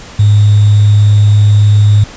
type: tone with sample-and-hold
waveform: sine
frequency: 103.83 Hz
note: G#2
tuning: in tune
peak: -3 dBFS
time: 0.19-2.04 s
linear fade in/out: 5 ms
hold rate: 3675 Hz
effects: pink hiss -31 dBFS RMS until 2.16 s + resampled to 16000 Hz